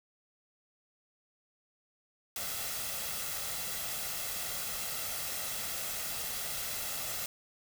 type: noise with comb filter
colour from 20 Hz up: white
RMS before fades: -37 dBFS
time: 2.36-7.26 s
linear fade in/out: 2 ms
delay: 1.5 ms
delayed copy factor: +0.5
effects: none